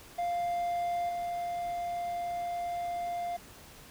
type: tone with level steps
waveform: triangle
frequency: 698 Hz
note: F5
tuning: 1 cent flat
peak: -27 / -30 dBFS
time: 0.18-3.37 s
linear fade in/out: 10 ms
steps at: 1.09 s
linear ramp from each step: 2 ms
effects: pink hiss -52 dBFS RMS until 3.9 s

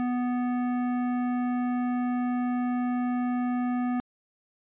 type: tone with hard clipping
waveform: triangle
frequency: 246.9 Hz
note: B3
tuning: in tune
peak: -27 dBFS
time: 0-4 s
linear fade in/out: 0 ms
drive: 17 dB
effects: resampled to 8000 Hz

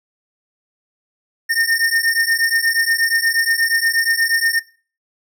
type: beating tone pair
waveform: square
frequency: 1820 / 1828.4 Hz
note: A#6 / A#6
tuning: -42 / -34 cents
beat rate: 8.4 Hz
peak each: -18 dBFS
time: 1.49-4.6 s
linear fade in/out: 20 ms
effects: noise-tail reverb RT60 0.4 s tail -19 dB re dry

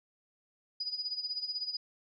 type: tone with tremolo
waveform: sine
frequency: 4939 Hz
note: D#8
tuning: 14 cents flat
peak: -31 dBFS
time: 0.8-1.77 s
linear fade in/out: 5 ms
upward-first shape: sine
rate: 16 Hz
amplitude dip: 75%
effects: none

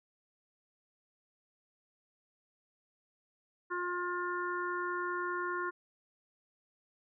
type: harmonic tone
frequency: 355 Hz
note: F4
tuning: 28 cents sharp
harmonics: 1 / 3 / 4 / 5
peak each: -38 / -37 / -38 / -44 dBFS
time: 3.7-5.71 s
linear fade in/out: 20 ms
effects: none

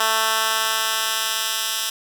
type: tone with high-pass filter sweep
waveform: 10% pulse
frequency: 221.3 Hz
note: A3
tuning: 10 cents sharp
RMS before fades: -22 dBFS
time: 0-1.9 s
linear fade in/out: 5 ms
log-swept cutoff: 1100 to 3100 Hz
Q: 0.73
effects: none

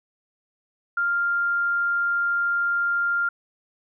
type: tone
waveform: sine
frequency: 1396.9 Hz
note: F6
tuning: in tune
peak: -20 dBFS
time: 0.97-3.29 s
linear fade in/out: 5 ms
effects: none

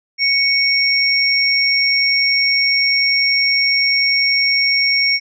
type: tone pair together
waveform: sine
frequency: 2225 / 5531 Hz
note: C#7 / F8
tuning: +6 / -18 cents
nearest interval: octave + major third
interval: 1576 cents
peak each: -15 dBFS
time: 0.18-5.2 s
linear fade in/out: 50 ms
effects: none

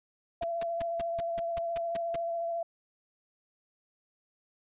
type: tone with vibrato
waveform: sine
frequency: 676 Hz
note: E5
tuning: 43 cents sharp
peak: -30 dBFS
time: 0.41-2.63 s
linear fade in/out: 5 ms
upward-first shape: sine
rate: 14 Hz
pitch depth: 18 cents each way
type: noise bursts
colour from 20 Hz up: pink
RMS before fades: -39 dBFS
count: 10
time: 0.42-2.16 s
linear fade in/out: 5 ms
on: 21 ms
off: 170 ms
effects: resampled to 8000 Hz

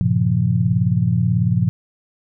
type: chord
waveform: sine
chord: G half-diminished seventh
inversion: none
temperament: equal with one note detuned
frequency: 98 / 116.54 / 136.29 / 174.61 Hz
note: G2 / Bb2 / Db3 / F3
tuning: 0 / 0 / -29 / 0 cents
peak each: -22 / -18 / -22 / -19 dBFS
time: 0.01-1.69 s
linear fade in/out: 0 ms
effects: none

